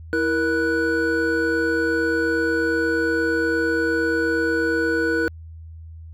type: tone cluster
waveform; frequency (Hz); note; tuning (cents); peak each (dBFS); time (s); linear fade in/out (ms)
triangle; 328 / 470.5 / 1480; E4 / A#4 / F#6; -9 / +16 / 0; -21; 0.13-5.28; 0
effects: added 81 Hz sine -36 dBFS peak until 6.13 s